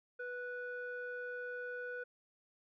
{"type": "tone with low-pass filter", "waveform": "square", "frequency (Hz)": 492.2, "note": "B4", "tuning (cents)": -6, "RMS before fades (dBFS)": -43, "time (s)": [0.19, 2.04], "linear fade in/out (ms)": 10, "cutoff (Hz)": 1400, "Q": 3.9, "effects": []}